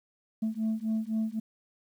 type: beating tone pair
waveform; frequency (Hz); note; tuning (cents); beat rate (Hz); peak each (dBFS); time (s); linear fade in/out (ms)
sine; 218.4 / 222.3; A3 / A3; -13 / +18; 3.9; -29; 0.42-1.4; 10
effects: tanh soft clip ceiling -24 dBFS + 10-bit